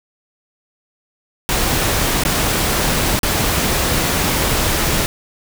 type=noise with dropouts; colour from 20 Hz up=pink; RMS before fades=-17 dBFS; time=1.49-5.06 s; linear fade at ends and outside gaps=0 ms; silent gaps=2.236-2.251 / 3.191-3.232 s; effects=none